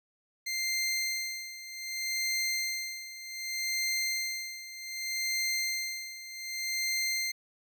20% pulse tone with tremolo, 2093 Hz, C7, in tune, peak -23 dBFS, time 0.46-7.32 s, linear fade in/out 10 ms, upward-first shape sine, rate 0.65 Hz, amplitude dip 80%, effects none

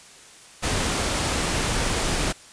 pink noise, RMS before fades -24 dBFS, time 0.62-2.33 s, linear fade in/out 20 ms, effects white hiss -47 dBFS RMS until 2.52 s + resampled to 22050 Hz

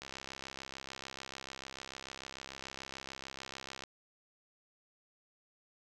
click train, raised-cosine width 0.2 ms, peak -26 dBFS, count 256, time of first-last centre 0.02-3.837 s, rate 66.8 Hz, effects none

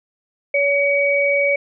sine tone pair together, 566 / 2263 Hz, C#5 / C#7, +36 / +35 cents, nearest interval 2 octaves, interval 2399 cents, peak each -17 dBFS, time 0.54-1.56 s, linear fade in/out 5 ms, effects none

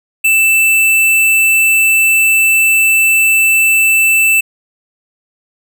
square tone, 2651 Hz, E7, 9 cents sharp, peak -8 dBFS, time 0.24-4.41 s, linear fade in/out 10 ms, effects none

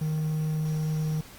triangle tone with quantisation, 155.56 Hz, D#3, in tune, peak -23 dBFS, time 0.01-1.21 s, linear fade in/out 5 ms, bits 8, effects pink hiss -48 dBFS RMS until 1.38 s + Opus 32 kbps

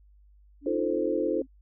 sine tone with pitch glide, 286 to 263.8 Hz, D4 to C4, -46 to +14 cents, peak -39 dBFS, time 0.61-1.47 s, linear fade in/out 50 ms, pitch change -140 cents, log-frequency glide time 0.86-0.94 s
sine chord, F dominant seventh, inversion third, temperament equal, 311.1 / 349.2 / 440 / 523.3 Hz, Eb4 / F4 / A4 / C5, 0 / 0 / 0 / 0 cents, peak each -30 dBFS, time 0.66-1.42 s, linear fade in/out 5 ms
effects added 50 Hz sine -54 dBFS peak until 1.61 s

